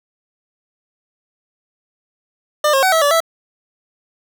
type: tone with pitch steps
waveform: 25% pulse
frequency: 600 / 539 / 754 / 649 / 576 / 658 Hz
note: D5 / C#5 / F#5 / E5 / D5 / E5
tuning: +37 / -49 / +32 / -27 / -34 / -3 cents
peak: -8 dBFS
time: 2.64-3.204 s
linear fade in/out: 5 ms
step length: 94 ms
effects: none

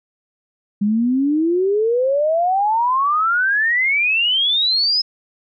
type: exponential sweep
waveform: sine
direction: up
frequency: 200 to 5180 Hz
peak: -14 dBFS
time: 0.81-5.02 s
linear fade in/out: 10 ms
effects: none

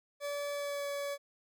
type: tone with pitch glide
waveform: 40% pulse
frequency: 575 to 567.7 Hz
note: D5 to C#5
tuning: -37 to +41 cents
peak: -34 dBFS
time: 0.2-1.18 s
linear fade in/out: 50 ms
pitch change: -22 cents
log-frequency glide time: 0.52-0.88 s
effects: none

